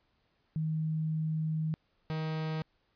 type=tone pair in turn; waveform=sine / 45% pulse; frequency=157.5 / 157.5 Hz; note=D#3 / D#3; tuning=+21 / +21 cents; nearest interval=unison; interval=0 cents; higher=neither; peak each=-29 / -32 dBFS; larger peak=first; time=0.56-1.74 / 2.1-2.62 s; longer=first; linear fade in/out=0 ms; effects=pink hiss -74 dBFS RMS until 2.95 s + resampled to 11025 Hz